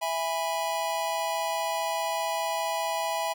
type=chord; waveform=square; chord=E major; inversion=none; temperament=just; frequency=659.3 / 824.1 / 988.9 Hz; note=E5 / G#5 / B5; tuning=0 / -14 / +2 cents; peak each=-32 / -32 / -33 dBFS; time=0.01-3.34 s; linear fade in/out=20 ms; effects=none